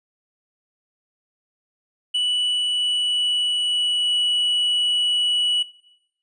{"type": "tone with pitch glide", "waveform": "triangle", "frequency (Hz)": [2959, 2942], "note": ["F#7", "F#7"], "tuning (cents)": [-1, -11], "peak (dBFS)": -17, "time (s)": [2.14, 5.63], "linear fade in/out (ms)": 10, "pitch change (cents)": -10, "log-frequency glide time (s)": [2.41, 4.16], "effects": ["noise-tail reverb RT60 0.9 s tail -19 dB re dry", "resampled to 24000 Hz"]}